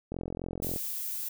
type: click train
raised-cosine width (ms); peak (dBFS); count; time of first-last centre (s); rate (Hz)
2; -22; 29; 0.12-0.761; 43.7
type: noise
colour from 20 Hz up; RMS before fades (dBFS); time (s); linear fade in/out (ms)
violet; -35; 0.62-1.29; 10
effects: none